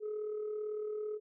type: tone with amplitude modulation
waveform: sine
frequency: 424.8 Hz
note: G#4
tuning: 39 cents sharp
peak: -32 dBFS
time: 0-1.2 s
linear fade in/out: 50 ms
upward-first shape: sine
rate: 37.9 Hz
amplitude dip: 45%
effects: tanh soft clip ceiling -32 dBFS